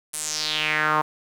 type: tone with band-pass filter sweep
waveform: sawtooth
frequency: 153.5 Hz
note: D#3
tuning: 23 cents flat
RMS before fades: -24 dBFS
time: 0.13-1.02 s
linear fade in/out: 10 ms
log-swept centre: 10000 to 990 Hz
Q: 3.7
effects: 8-bit